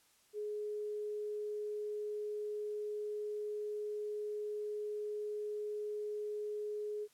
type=tone; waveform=sine; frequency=420 Hz; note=G#4; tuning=19 cents sharp; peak=-37 dBFS; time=0.33-7.08 s; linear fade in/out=50 ms; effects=white hiss -69 dBFS RMS until 7.13 s + low-pass 12000 Hz 12 dB/octave